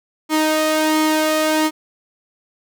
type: tone with flanger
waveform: sawtooth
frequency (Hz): 311.1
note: D#4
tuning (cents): 0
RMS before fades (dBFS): -17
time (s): 0.29-1.71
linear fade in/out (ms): 50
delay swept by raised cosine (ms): 0.92 to 1.58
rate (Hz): 1.4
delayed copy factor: +0.5
effects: none